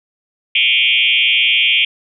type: tone with frequency modulation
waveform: sine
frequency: 2791 Hz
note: F7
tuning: 2 cents flat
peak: -10 dBFS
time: 0.55-1.85 s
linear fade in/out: 5 ms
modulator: 125 Hz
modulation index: 4.4
effects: none